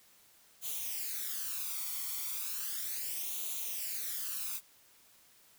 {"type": "noise with flanger", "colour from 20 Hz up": "blue", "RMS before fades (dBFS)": -38, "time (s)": [0.61, 4.61], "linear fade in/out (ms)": 50, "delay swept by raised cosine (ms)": [0.29, 0.91], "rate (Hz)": 0.35, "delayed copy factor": 0.7, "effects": ["white hiss -63 dBFS RMS until 5.58 s"]}